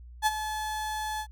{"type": "tone with ADSR envelope", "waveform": "35% pulse", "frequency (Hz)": 860, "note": "A5", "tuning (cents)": -40, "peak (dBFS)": -18, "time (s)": [0.22, 1.27], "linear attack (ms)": 44, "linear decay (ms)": 34, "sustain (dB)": -11, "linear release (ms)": 71, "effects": ["added 60 Hz sine -44 dBFS peak until 1.31 s"]}